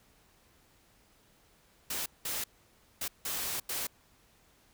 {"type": "noise bursts at uneven times", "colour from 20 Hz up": "white", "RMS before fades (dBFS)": -35, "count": 5, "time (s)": [[1.9, 2.06], [2.25, 2.44], [3.01, 3.08], [3.25, 3.6], [3.69, 3.87]], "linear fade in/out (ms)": 5, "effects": ["pink hiss -65 dBFS RMS until 4.73 s"]}